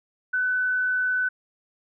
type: tone with frequency modulation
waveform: sine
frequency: 1503 Hz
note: F#6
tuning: 27 cents sharp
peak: -21 dBFS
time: 0.33-1.29 s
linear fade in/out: 10 ms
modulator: 49.2 Hz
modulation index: 0.22
effects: none